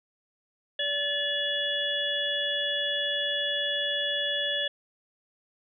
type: harmonic tone with a mistuned harmonic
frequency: 578 Hz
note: D5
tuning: 28 cents flat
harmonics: 1 / 3 / 5 / 6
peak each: -34 / -32 / -33 / -29 dBFS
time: 0.79-4.68 s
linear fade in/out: 5 ms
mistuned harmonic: 6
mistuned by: -35 cents
effects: none